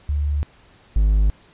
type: tone pair in turn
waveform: sine / triangle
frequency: 73 / 51.62 Hz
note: D2 / G#1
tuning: -10 / -10 cents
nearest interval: tritone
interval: 600 cents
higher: first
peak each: -18 / -11 dBFS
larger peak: second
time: 0.09-0.43 / 0.96-1.3 s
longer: neither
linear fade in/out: 0 ms
effects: pink hiss -52 dBFS RMS until 1.53 s + resampled to 8000 Hz